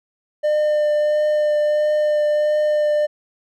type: tone with vibrato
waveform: triangle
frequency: 601 Hz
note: D5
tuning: 40 cents sharp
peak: -13 dBFS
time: 0.43-3.07 s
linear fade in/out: 20 ms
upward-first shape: triangle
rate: 1.5 Hz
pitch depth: 12 cents each way
effects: none